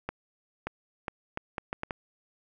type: accelerating click train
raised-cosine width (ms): 0.5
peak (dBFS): -17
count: 8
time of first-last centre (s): 0.09-1.908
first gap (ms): 580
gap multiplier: 0.71
effects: none